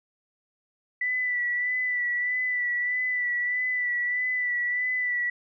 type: tone with vibrato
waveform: sine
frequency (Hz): 1975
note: B6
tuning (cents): 0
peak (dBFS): -24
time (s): 1.01-5.3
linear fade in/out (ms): 5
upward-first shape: sine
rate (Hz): 1.6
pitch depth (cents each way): 29
effects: none